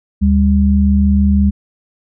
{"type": "tone pair together", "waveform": "sine", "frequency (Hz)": [74.66, 200.3], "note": ["D2", "G3"], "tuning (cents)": [29, 38], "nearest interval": "octave + perfect fourth", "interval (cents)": 1709, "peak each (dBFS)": -11, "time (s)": [0.21, 1.51], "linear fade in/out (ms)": 20, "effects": []}